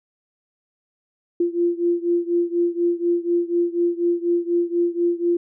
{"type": "beating tone pair", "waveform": "sine", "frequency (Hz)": [344.1, 348.2], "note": ["F4", "F4"], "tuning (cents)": [-26, -5], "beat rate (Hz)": 4.1, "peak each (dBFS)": [-20, -22], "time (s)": [1.4, 5.37], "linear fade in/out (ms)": 5, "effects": []}